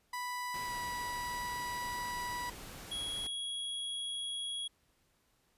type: tone with pitch glide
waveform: 30% pulse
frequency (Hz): 987.8 to 977.6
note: B5 to B5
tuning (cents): 0 to -18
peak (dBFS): -34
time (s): 0.13-2.5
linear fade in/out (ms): 5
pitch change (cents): -18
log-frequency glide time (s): 0.64-0.71
type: noise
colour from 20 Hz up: pink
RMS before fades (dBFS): -48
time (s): 0.54-3.27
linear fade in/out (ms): 2
type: tone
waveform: square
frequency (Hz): 3322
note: G#7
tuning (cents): 0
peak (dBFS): -37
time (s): 2.91-4.68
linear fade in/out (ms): 10
effects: pink hiss -73 dBFS RMS until 5.57 s + resampled to 32000 Hz